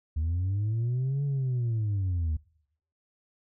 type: linear two-way sweep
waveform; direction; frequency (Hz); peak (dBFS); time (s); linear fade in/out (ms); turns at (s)
sine; up then down; 75 to 143.2 to 75; -23; 0.16-2.37; 10; 1.24
effects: noise-tail reverb RT60 0.7 s tail -24 dB re dry + tanh soft clip ceiling -24 dBFS